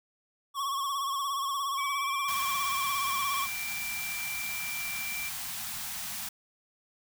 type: tone with vibrato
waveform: square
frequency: 1106 Hz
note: C#6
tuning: 4 cents flat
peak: -30 dBFS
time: 0.54-3.48 s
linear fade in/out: 50 ms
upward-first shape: sine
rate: 17 Hz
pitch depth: 60 cents each way
type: tone with pitch glide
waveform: sine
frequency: 2290 to 2353 Hz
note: D7 to D7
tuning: -44 to +3 cents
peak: -35 dBFS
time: 1.77-5.3 s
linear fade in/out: 20 ms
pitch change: +47 cents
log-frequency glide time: 1.89-2.17 s
type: band-stop noise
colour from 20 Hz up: white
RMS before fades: -37 dBFS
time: 2.28-6.29 s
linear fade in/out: 5 ms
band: 250 to 660 Hz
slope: 96 dB/octave
effects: none